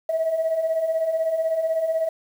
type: beating tone pair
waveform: sine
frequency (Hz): 633 / 649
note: D#5 / E5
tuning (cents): +30 / -27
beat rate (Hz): 16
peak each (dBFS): -27 / -20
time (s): 0.09-2.09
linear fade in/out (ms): 5
effects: tanh soft clip ceiling -15 dBFS + 8-bit

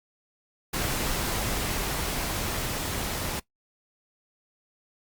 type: noise with level ramp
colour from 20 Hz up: pink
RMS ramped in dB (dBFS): -28 to -31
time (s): 0.73-3.4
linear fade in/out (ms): 10
effects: noise-tail reverb RT60 0.1 s tail -20 dB re dry + Opus 48 kbps

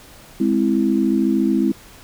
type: chord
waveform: sine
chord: Ab augmented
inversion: none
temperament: equal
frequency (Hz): 207.7 / 261.6 / 329.6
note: Ab3 / C4 / E4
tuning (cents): 0 / 0 / 0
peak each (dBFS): -19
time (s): 0.4-1.72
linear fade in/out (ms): 5
effects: pink hiss -44 dBFS RMS until 2.03 s

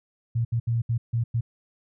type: tone bursts at uneven times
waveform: sine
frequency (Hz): 116.54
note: A#2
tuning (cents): 0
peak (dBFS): -21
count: 6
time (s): 0.35-0.45 / 0.52-0.6 / 0.67-0.82 / 0.89-0.98 / 1.13-1.24 / 1.34-1.41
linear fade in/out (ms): 10
effects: none

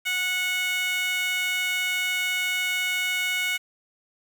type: tone with high-pass filter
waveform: 15% pulse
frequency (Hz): 734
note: F#5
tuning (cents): -14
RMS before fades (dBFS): -26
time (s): 0.05-3.58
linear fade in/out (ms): 20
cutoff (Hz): 2100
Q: 2
effects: 8-bit

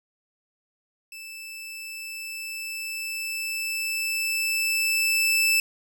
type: tone with level ramp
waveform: sawtooth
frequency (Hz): 2637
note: E7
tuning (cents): 0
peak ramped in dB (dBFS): -35 to -15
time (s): 1.12-5.6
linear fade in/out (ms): 2
effects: none

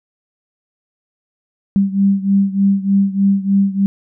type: beating tone pair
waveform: sine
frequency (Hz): 196 / 199.3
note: G3 / G3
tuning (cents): 0 / +29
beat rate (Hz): 3.3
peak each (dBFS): -13 / -16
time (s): 1.76-3.86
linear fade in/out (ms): 0
effects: none

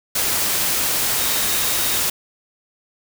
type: tone in noise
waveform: sine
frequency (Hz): 3729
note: A#7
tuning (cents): 0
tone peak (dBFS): -31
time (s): 1.17-2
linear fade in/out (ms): 5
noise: white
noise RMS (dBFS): -20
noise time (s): 0.15-2.1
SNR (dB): -14
effects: none

